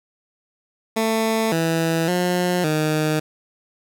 15% pulse tone with pitch steps, 222.5 / 164.1 / 178.9 / 154.4 Hz, A3 / E3 / F3 / D#3, +20 / -8 / +42 / -13 cents, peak -12 dBFS, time 0.96-3.2 s, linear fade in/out 10 ms, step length 560 ms, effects none

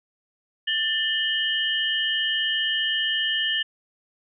sine tone cluster, 1776 / 2895 / 3130 Hz, A6 / F#7 / G7, +16 / -38 / -3 cents, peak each -26 dBFS, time 0.67-3.63 s, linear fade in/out 10 ms, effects none

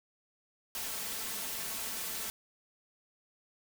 white noise with comb filter, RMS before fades -38 dBFS, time 0.75-2.3 s, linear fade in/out 0 ms, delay 4.5 ms, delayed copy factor +0.55, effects none

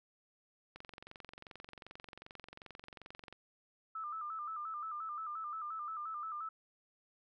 click train, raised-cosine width 0.3 ms, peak -33 dBFS, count 59, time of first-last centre 0.76-3.326 s, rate 22.6 Hz
sine tone with vibrato, 1253 Hz, D#6, 12 cents sharp, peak -39 dBFS, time 3.95-6.49 s, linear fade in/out 5 ms, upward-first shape square, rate 5.7 Hz, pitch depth 74 cents each way
effects none

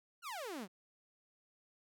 sawtooth exponential sweep, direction down, 1480 to 169.8 Hz, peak -38 dBFS, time 0.22-0.68 s, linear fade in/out 50 ms, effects none

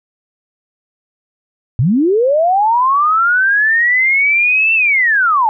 sine linear two-way sweep, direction up then down, 103.83 to 2691 to 832 Hz, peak -9 dBFS, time 1.79-5.49 s, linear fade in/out 0 ms, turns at 4.74 s, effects none

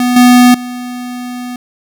square tone with level steps, 246.9 Hz, B3, in tune, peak -10 / -3 / -21 dBFS, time 0-1.56 s, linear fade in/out 2 ms, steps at 0.16 / 0.54 s, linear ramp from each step 5 ms, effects none

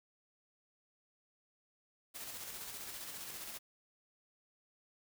white noise with tremolo, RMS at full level -45 dBFS, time 2.14-3.59 s, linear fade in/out 20 ms, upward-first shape square, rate 15 Hz, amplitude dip 30%, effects none

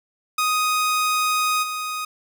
sawtooth tone with level steps, 1248 Hz, D#6, 5 cents sharp, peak -15 / -22 dBFS, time 0.38-2.05 s, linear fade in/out 5 ms, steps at 1.62 s, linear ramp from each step 20 ms, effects none

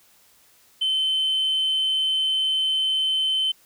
sine tone, 3071 Hz, G7, 36 cents flat, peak -18 dBFS, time 0.81-3.52 s, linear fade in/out 10 ms, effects tanh soft clip ceiling -17 dBFS + white hiss -57 dBFS RMS until 3.65 s

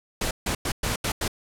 pink noise bursts at uneven times, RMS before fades -26 dBFS, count 6, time 0.21-0.31 / 0.46-0.55 / 0.65-0.72 / 0.83-0.96 / 1.04-1.12 / 1.21-1.28 s, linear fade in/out 5 ms, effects low-pass 12000 Hz 12 dB/octave

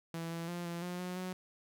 sawtooth tone with pitch steps, 165.9 / 167.2 / 174.3 / 170.8 / 178.1 / 180.8 / 183.9 Hz, E3 / E3 / F3 / F3 / F3 / F#3 / F#3, +11 / +25 / -3 / -38 / +34 / -40 / -10 cents, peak -34 dBFS, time 0.14-1.33 s, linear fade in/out 2 ms, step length 170 ms, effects none

